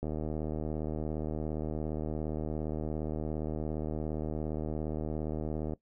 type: click train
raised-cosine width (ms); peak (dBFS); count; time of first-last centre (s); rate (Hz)
2; -22; 442; 0.03-5.735; 77.3
effects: noise-tail reverb RT60 0.1 s tail -18 dB re dry